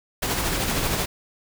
pink noise with tremolo, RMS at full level -23 dBFS, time 0.22-1.06 s, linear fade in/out 10 ms, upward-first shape sine, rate 13 Hz, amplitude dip 35%, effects none

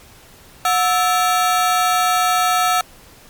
40% pulse ring-modulated tone, 1020 Hz, C6, 44 cents flat, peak -10 dBFS, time 0.65-2.81 s, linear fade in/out 2 ms, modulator 293 Hz, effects pink hiss -45 dBFS RMS until 3.29 s + MP3 96 kbps

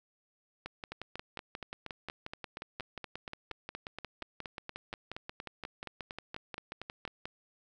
two click trains, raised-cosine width 0.3 ms, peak -24 / -24 dBFS, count 38 / 27, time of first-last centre 0.66-7.255 / 0.92-7.052 s, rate 5.61 / 4.24 Hz, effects none

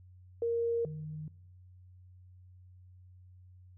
sine tone pair in turn, 466.2 / 153.61 Hz, A#4 / D#3, 0 / -22 cents, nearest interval octave + perfect fifth, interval 1922 cents, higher first, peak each -28 / -38 dBFS, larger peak first, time 0.42-0.85 / 0.85-1.28 s, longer neither, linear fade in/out 2 ms, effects noise-tail reverb RT60 0.8 s tail -23 dB re dry + added 91 Hz sine -53 dBFS peak until 3.77 s

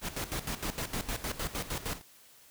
pink noise with tremolo, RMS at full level -34 dBFS, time 0.01-2.02 s, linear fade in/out 50 ms, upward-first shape square, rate 6.5 Hz, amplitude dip 75%, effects white hiss -58 dBFS RMS until 2.5 s

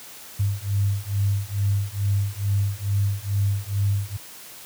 sine beating tone pair, 99.1 / 101.4 Hz, G2 / G#2, +19 / -41 cents, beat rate 2.3 Hz, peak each -23 dBFS, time 0.39-4.17 s, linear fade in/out 10 ms, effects white hiss -42 dBFS RMS until 4.65 s + high-pass 60 Hz 12 dB/octave

